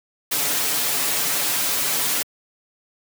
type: noise with comb filter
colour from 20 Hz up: white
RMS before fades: -22 dBFS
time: 0.31-2.23 s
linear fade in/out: 10 ms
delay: 7 ms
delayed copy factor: +0.7
effects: high-pass 150 Hz 12 dB/octave